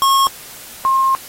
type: tone pair in turn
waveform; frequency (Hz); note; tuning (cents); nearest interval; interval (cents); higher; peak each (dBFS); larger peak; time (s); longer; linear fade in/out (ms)
square / sine; 1088 / 1066.2; C#6 / C6; -33 / +32; unison; 35; first; -11; neither; 0.02-0.27 / 0.85-1.15; second; 0
effects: white hiss -36 dBFS RMS until 1.28 s + AAC 48 kbps